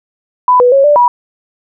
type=tone with pitch steps; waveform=sine; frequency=997 / 492.7 / 548 / 588 / 971 Hz; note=B5 / B4 / C#5 / D5 / B5; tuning=+16 / -4 / -20 / +2 / -30 cents; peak=-4 dBFS; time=0.48-1.08 s; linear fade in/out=2 ms; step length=120 ms; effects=none